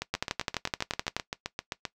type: two click trains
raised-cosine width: 0.2 ms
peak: -14 / -10 dBFS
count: 15 / 13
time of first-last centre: 0.02-1.852 / 0.14-1.166 s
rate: 7.64 / 11.7 Hz
effects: noise-tail reverb RT60 0.1 s tail -18 dB re dry